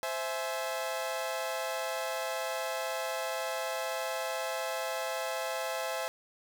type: chord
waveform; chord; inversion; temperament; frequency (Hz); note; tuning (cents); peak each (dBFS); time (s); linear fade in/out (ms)
sawtooth; C augmented; none; equal with one note detuned; 523.3 / 659.3 / 844.6; C5 / E5 / G#5; 0 / 0 / +29; -33 / -32 / -35; 0.03-6.08; 0
effects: 11-bit

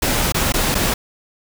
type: noise with dropouts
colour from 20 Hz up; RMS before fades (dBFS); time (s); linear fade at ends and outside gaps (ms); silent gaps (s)
pink; -18; 0.02-0.94; 5; 0.322-0.344 / 0.523-0.539 / 0.746-0.751
effects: none

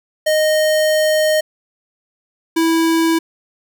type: tone pair in turn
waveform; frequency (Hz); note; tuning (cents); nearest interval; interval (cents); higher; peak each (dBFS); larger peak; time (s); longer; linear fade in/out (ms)
square; 619 / 327.9; D#5 / E4; -9 / -9; major seventh; 1100; first; -13; neither; 0.26-1.41 / 2.56-3.19; first; 10
effects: none

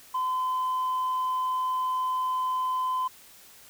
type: tone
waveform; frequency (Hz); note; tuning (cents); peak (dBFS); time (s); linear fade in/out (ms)
sine; 1022; C6; -41; -23; 0.14-3.08; 10
effects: tanh soft clip ceiling -23 dBFS + white hiss -52 dBFS RMS until 3.69 s

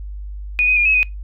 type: tone with pitch steps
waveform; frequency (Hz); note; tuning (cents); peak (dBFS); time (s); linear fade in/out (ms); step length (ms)
sine; 2470 / 2506 / 2420 / 2570 / 2494; D#7 / D#7 / D#7 / E7 / D#7; -13 / +12 / -49 / -45 / +3; -12; 0.59-1.03; 0; 88
effects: noise-tail reverb RT60 0.2 s tail -23 dB re dry + added 50 Hz sine -27 dBFS peak until 1.23 s

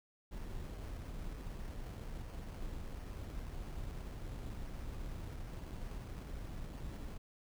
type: noise with sample-and-hold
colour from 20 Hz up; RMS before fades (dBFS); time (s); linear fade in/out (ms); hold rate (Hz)
brown; -44; 0.31-7.18; 10; 3675
effects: none

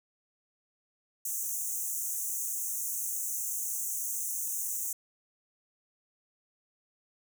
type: high-pass noise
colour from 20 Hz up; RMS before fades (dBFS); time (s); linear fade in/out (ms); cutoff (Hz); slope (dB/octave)
pink; -34; 1.25-4.93; 5; 6100; 96
effects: none

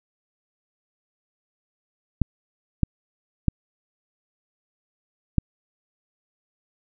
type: clicks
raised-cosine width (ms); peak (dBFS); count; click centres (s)
5; -6; 4; 2.217 / 2.833 / 3.483 / 5.383
effects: none

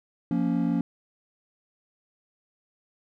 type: chord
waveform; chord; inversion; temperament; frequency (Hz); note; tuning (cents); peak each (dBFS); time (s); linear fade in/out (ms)
triangle; Bb minor; second; just; 174.81 / 233.1 / 279.7; F3 / Bb3 / Db4; +2 / 0 / +16; -25; 0.31-0.81; 2
effects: none

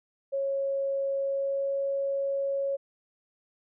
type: tone with pitch glide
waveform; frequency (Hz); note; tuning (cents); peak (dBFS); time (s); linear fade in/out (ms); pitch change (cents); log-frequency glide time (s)
sine; 549 to 552.2; C#5 to C#5; -17 to -7; -26; 0.32-2.77; 20; +10; 1.19-1.74
effects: none

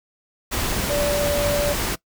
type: tone in noise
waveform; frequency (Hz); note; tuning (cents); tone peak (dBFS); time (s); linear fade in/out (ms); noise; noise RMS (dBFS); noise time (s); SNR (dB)
sine; 580; D5; -22; -20; 0.89-1.74; 20; pink; -24; 0.51-1.96; +1
effects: noise-tail reverb RT60 0.1 s tail -21 dB re dry

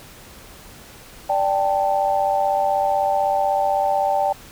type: chord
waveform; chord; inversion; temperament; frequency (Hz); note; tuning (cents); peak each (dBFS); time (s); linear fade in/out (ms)
sine; D suspended fourth; none; equal; 587.3 / 784 / 880; D5 / G5 / A5; 0 / 0 / 0; -22 / -19 / -24; 1.29-4.33; 10
effects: pink hiss -43 dBFS RMS until 4.51 s

